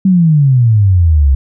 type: exponential sweep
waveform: sine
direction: down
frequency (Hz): 195 to 65.41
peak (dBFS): -5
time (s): 0.05-1.35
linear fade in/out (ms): 5
effects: none